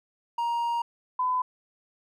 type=tone pair in turn; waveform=triangle / sine; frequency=940 / 1008 Hz; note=A#5 / B5; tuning=+14 / +35 cents; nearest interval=minor second; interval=121 cents; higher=second; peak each=-23 dBFS; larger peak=neither; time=0.38-0.82 / 1.19-1.42 s; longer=first; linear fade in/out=5 ms; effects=none